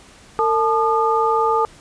sine tone cluster, 453.6 / 869 / 1216 Hz, A#4 / A5 / D#6, -47 / -22 / -40 cents, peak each -19 dBFS, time 0.39-1.65 s, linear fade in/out 0 ms, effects pink hiss -46 dBFS RMS until 1.8 s + resampled to 22050 Hz

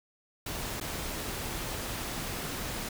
pink noise with dropouts, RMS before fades -36 dBFS, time 0.46-2.89 s, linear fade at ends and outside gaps 5 ms, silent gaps 0.801-0.81 s, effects none

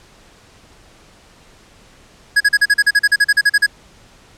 square tone bursts, 1665 Hz, G#6, 4 cents sharp, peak -9 dBFS, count 16, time 2.36-3.665 s, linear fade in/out 10 ms, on 45 ms, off 39 ms, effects pink hiss -47 dBFS RMS until 4.37 s + low-pass 8000 Hz 12 dB/octave

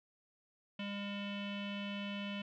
square tone with low-pass filter, 202 Hz, G#3, 48 cents flat, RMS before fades -41 dBFS, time 0.79-2.42 s, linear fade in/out 5 ms, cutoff 2900 Hz, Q 7.1, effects none

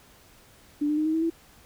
sine tone with pitch steps, 293.7 / 300.7 / 307.9 / 315.3 / 322.9 / 330.6 Hz, D4 / D4 / D#4 / D#4 / E4 / E4, 0 / +41 / -18 / +23 / -36 / +5 cents, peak -22 dBFS, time 0.81-1.302 s, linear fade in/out 10 ms, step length 82 ms, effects pink hiss -55 dBFS RMS until 1.65 s

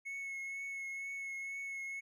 triangle tone with vibrato, 2191 Hz, C#7, 21 cents flat, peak -38 dBFS, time 0.05-2.01 s, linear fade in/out 20 ms, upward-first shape triangle, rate 2.1 Hz, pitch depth 21 cents each way, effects none

